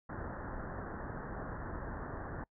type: low-pass noise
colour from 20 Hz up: pink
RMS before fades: -42 dBFS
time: 0.09-2.44 s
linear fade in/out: 5 ms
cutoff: 1800 Hz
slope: 96 dB/octave
effects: noise-tail reverb RT60 0.1 s tail -26 dB re dry